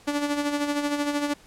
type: tone with tremolo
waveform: sawtooth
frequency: 290.5 Hz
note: D4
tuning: 19 cents flat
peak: -18 dBFS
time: 0.07-1.34 s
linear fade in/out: 10 ms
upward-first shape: sine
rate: 13 Hz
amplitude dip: 55%
effects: pink hiss -53 dBFS RMS until 1.46 s + low-pass 10000 Hz 12 dB/octave